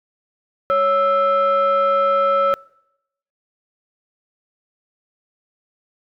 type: tone pair together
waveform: sine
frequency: 554.4 / 1318.6 Hz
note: C#5 / E6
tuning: 0 / 0 cents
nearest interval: octave + minor third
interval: 1500 cents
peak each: -15 dBFS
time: 0.7-2.54 s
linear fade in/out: 0 ms
effects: noise-tail reverb RT60 0.8 s tail -25 dB re dry + tanh soft clip ceiling -10 dBFS